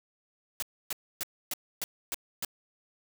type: noise bursts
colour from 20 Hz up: white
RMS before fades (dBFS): -33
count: 7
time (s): 0.6-2.448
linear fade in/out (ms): 0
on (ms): 24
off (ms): 280
effects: none